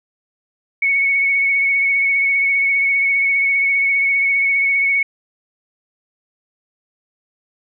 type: tone with vibrato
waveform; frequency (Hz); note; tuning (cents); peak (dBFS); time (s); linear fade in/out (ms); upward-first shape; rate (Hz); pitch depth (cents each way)
sine; 2217; C#7; 0; -13; 0.82-5.03; 5; triangle; 15; 26
effects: none